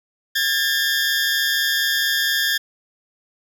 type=tone pair together; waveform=20% pulse; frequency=1629 / 1773.2 Hz; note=G#6 / A6; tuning=-34 / +13 cents; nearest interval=minor second; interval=147 cents; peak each=-16 dBFS; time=0.35-2.58 s; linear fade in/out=10 ms; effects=none